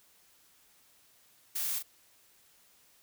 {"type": "noise with echo", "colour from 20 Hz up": "blue", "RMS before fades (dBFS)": -34, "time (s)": [1.55, 1.79], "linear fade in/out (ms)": 10, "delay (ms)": 38, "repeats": 1, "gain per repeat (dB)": -6, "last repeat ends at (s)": 1.828, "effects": ["white hiss -64 dBFS RMS until 3.02 s"]}